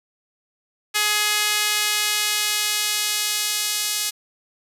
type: tone with high-pass filter sweep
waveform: sawtooth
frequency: 419.7 Hz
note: G#4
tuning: 18 cents sharp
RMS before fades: -22 dBFS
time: 0.94-4.11 s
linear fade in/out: 20 ms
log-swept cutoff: 2000 to 4300 Hz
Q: 0.77
effects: resampled to 32000 Hz